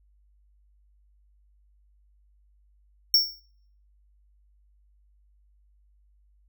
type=tone with exponential decay; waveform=square; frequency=5470 Hz; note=F8; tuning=37 cents flat; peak=-14 dBFS; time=3.14-3.4 s; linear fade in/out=2 ms; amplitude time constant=55 ms; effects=noise-tail reverb RT60 0.6 s tail -20 dB re dry + added 50 Hz sine -59 dBFS peak until 6.48 s